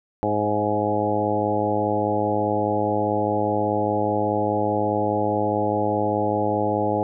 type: harmonic tone with a mistuned harmonic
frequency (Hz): 104.9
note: G#2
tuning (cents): +18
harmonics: 1 / 2 / 3 / 4 / 5 / 6 / 7 / 8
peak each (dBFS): -30 / -30 / -27 / -28 / -26 / -29 / -29 / -26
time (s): 0.23-7.03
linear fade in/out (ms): 0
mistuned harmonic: 6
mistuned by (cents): +18
effects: none